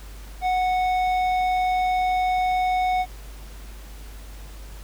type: tone with tanh clipping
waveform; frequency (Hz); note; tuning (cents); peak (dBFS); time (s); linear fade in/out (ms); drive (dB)
triangle; 737; F#5; -7; -21; 0.41-3.06; 50; 14
effects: added 50 Hz sine -37 dBFS peak until 4.83 s + pink hiss -47 dBFS RMS until 4.83 s